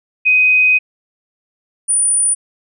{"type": "tone pair in turn", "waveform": "sine", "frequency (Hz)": [2508, 9433], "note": ["D#7", "D9"], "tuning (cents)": [13, 7], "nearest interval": "octave + major seventh", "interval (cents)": 2294, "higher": "second", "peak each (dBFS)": [-8, -11], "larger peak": "first", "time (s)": [[0.25, 0.79], [1.88, 2.35]], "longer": "first", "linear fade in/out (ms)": 20, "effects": []}